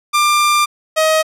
sawtooth tone pair in turn, 1191 / 630.9 Hz, D6 / D#5, +24 / +24 cents, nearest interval major seventh, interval 1100 cents, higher first, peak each -7 dBFS, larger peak neither, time 0.13-0.66 / 0.96-1.23 s, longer first, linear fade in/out 20 ms, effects low-pass 12000 Hz 12 dB/octave

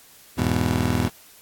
20% pulse chord, E major, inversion none, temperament just, 82.41 / 103.01 / 123.61 Hz, E2 / G#2 / B2, 0 / -14 / +2 cents, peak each -20 dBFS, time 0.37-1.09 s, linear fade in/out 20 ms, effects white hiss -50 dBFS RMS until 1.41 s + AAC 64 kbps

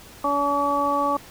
harmonic tone, 285 Hz, C#4, 48 cents sharp, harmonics 1 / 2 / 3 / 4, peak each -28 / -26 / -26 / -22 dBFS, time 0.24-1.17 s, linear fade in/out 5 ms, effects pink hiss -45 dBFS RMS until 1.3 s

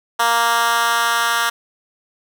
10% pulse tone with high-pass filter sweep, 233.1 Hz, A#3, in tune, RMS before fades -17 dBFS, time 0.19-1.5 s, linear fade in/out 10 ms, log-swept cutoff 930 to 1400 Hz, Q 1.4, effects none

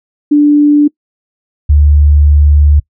sine tone pair in turn, 293.7 / 73.42 Hz, D4 / D2, 0 / 0 cents, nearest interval 2 octaves, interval 2400 cents, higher first, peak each -3 dBFS, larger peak neither, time 0.31-0.88 / 1.69-2.8 s, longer second, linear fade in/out 10 ms, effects noise-tail reverb RT60 0.1 s tail -24 dB re dry

